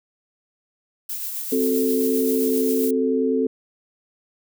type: noise with tremolo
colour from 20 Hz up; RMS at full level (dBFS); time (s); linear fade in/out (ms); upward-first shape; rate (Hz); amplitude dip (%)
violet; -28; 1.09-2.91; 5; sine; 7.6; 30
type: chord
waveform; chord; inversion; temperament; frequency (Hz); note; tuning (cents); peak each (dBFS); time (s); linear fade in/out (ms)
sine; F# diminished; second; equal; 261.6 / 370 / 440; C4 / F#4 / A4; 0 / 0 / 0; -21 / -27 / -21; 1.52-3.47; 5
effects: none